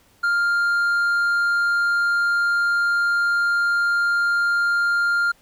sine tone with hard clipping, 1400 Hz, F6, 4 cents sharp, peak -18 dBFS, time 0.23-5.32 s, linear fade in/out 10 ms, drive 3 dB, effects pink hiss -57 dBFS RMS until 5.41 s

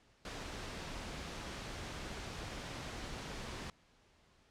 pink noise, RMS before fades -44 dBFS, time 0.25-3.7 s, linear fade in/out 2 ms, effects pink hiss -68 dBFS RMS until 4.5 s + low-pass 6000 Hz 12 dB/octave

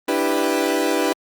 30% pulse chord, E minor seventh, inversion third, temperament equal, 293.7 / 329.6 / 392 / 493.9 Hz, D4 / E4 / G4 / B4, 0 / 0 / 0 / 0 cents, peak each -21 dBFS, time 0.08-1.13 s, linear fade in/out 5 ms, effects Opus 32 kbps

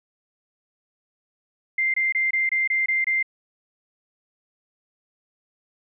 sine tone bursts, 2093 Hz, C7, in tune, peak -19 dBFS, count 8, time 1.78-3.228 s, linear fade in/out 5 ms, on 160 ms, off 24 ms, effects none

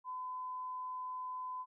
sine tone, 1013 Hz, B5, 44 cents sharp, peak -39 dBFS, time 0.04-1.66 s, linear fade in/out 50 ms, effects none

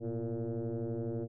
sine tone with frequency modulation, 110 Hz, A2, in tune, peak -32 dBFS, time 0-1.28 s, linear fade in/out 50 ms, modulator 116 Hz, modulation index 3.5, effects tanh soft clip ceiling -29 dBFS

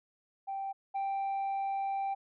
sine tone pair in turn, 782 / 784.9 Hz, G5 / G5, -4 / +2 cents, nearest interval unison, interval 6 cents, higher second, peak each -33 / -28 dBFS, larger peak second, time 0.47-0.73 / 0.94-2.15 s, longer second, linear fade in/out 20 ms, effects tanh soft clip ceiling -30 dBFS

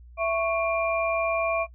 sine tone cluster, 664 / 1108 / 2390 Hz, E5 / C#6 / D7, +12 / -1 / +30 cents, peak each -24 / -29 / -30 dBFS, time 0.17-1.67 s, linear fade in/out 50 ms, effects noise-tail reverb RT60 0.1 s tail -22 dB re dry + added 60 Hz sine -45 dBFS peak until 1.74 s

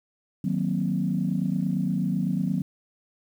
sine chord, C half-diminished seventh, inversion first, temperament equal, 155.56 / 185 / 233.1 / 261.6 Hz, Eb3 / Gb3 / Bb3 / C4, 0 / 0 / 0 / 0 cents, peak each -29 / -25 / -30 / -31 dBFS, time 0.44-2.62 s, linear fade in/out 5 ms, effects tanh soft clip ceiling -13 dBFS + 9-bit

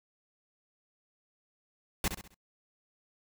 pink noise with echo, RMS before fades -29 dBFS, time 2.04-2.08 s, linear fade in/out 2 ms, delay 66 ms, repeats 4, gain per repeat -8 dB, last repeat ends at 2.344 s, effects noise-tail reverb RT60 0.1 s tail -26 dB re dry

